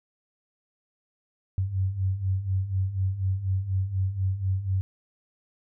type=beating tone pair; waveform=sine; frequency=92.5 / 96.6 Hz; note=F#2 / G2; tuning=0 / -25 cents; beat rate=4.1 Hz; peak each=-30 / -25 dBFS; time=1.58-4.81 s; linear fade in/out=0 ms; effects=none